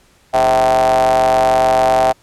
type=ring-modulated tone; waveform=square; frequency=61.2 Hz; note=B1; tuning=15 cents flat; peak=-8 dBFS; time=0.33-2.13 s; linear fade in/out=20 ms; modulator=711 Hz; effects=pink hiss -52 dBFS RMS until 2.22 s + low-pass 11000 Hz 12 dB/octave